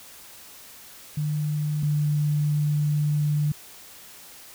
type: tone pair in turn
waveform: sine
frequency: 150.2 / 148.56 Hz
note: D3 / D3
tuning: +39 / +20 cents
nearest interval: unison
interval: 19 cents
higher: first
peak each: -23 / -20 dBFS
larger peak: second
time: 1.17-1.83 / 1.83-3.52 s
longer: second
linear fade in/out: 5 ms
effects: white hiss -46 dBFS RMS until 4.54 s